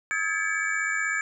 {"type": "tone cluster", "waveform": "sine", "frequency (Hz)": [1282, 1626, 1722, 2269, 7150], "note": ["E6", "G#6", "A6", "C#7", "A8"], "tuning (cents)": [-49, -37, -38, 40, 27], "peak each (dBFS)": [-35, -29, -29, -30, -38], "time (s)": [0.11, 1.21], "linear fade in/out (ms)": 0, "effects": []}